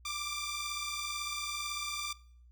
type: beating tone pair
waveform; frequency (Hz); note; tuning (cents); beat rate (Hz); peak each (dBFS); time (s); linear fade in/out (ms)
10% pulse; 1173 / 1191; D6 / D6; -2 / +24; 18; -30; 0.05-2.13; 5
effects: noise-tail reverb RT60 0.6 s tail -22 dB re dry + added 60 Hz sine -55 dBFS peak until 2.51 s